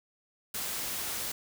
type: noise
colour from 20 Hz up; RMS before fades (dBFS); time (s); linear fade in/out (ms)
white; -35; 0.54-1.32; 5
effects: none